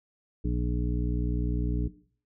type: harmonic tone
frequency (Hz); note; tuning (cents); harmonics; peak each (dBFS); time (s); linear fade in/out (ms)
60; B1; -49; 1 / 2 / 3 / 4 / 5 / 7; -28 / -33 / -33 / -39 / -34 / -41; 0.44-1.88; 10
effects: noise-tail reverb RT60 0.5 s tail -17 dB re dry